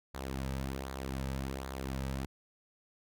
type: tone with flanger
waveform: sawtooth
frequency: 66.7 Hz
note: C2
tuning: 34 cents sharp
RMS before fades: -38 dBFS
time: 0.14-2.26 s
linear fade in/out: 10 ms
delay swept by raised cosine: 0.35 to 2.85 ms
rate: 1.3 Hz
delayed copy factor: -0.55
effects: none